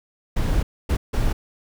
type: noise bursts at uneven times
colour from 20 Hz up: brown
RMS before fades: -20 dBFS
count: 3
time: 0.36-0.63 / 0.89-0.97 / 1.13-1.33 s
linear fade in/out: 10 ms
effects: none